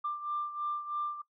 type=beating tone pair; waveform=sine; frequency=1186 / 1189.1 Hz; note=D6 / D6; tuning=+17 / +21 cents; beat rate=3.1 Hz; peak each=-33 / -38 dBFS; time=0.04-1.22 s; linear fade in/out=10 ms; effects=noise-tail reverb RT60 0.1 s tail -20 dB re dry + tanh soft clip ceiling -25 dBFS